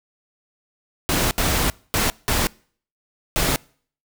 pink noise bursts at uneven times, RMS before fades -20 dBFS, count 5, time 1.09-1.31 / 1.38-1.7 / 1.94-2.1 / 2.28-2.47 / 3.36-3.56 s, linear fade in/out 0 ms, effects noise-tail reverb RT60 0.5 s tail -25 dB re dry

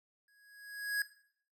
square tone with exponential growth, 1661.2 Hz, G#6, in tune, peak -29 dBFS, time 0.28-1.02 s, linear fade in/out 2 ms, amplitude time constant 160 ms, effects noise-tail reverb RT60 0.6 s tail -17 dB re dry

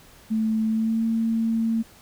sine tone with pitch glide, 220 to 226.1 Hz, A3 to A3, 0 to +47 cents, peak -20 dBFS, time 0.3-1.83 s, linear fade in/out 20 ms, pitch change +47 cents, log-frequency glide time 0.67-1.04 s, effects pink hiss -51 dBFS RMS until 2.01 s

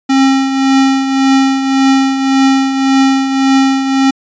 square tone with tremolo, 268.7 Hz, C4, 46 cents sharp, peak -6 dBFS, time 0.09-4.11 s, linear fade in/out 10 ms, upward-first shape triangle, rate 1.8 Hz, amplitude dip 60%, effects resampled to 16000 Hz

